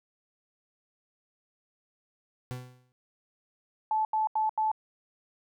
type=tone with exponential decay; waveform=40% pulse; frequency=125.7 Hz; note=B2; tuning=31 cents sharp; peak=-31 dBFS; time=2.51-2.92 s; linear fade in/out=0 ms; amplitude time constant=88 ms
type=tone bursts; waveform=sine; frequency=869 Hz; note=A5; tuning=22 cents flat; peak=-24 dBFS; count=4; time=3.91-4.716 s; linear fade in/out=2 ms; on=140 ms; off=82 ms
effects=none